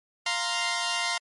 10% pulse chord, F suspended fourth, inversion none, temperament equal, 698.5 / 932.3 / 1046.5 Hz, F5 / Bb5 / C6, 0 / 0 / 0 cents, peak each -22 dBFS, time 0.26-1.18 s, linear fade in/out 5 ms, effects MP3 48 kbps

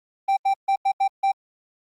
triangle tone bursts at uneven times, 783 Hz, G5, 2 cents flat, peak -15 dBFS, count 6, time 0.28-0.37 / 0.45-0.54 / 0.68-0.76 / 0.85-0.92 / 1-1.08 / 1.23-1.32 s, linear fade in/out 10 ms, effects Opus 24 kbps

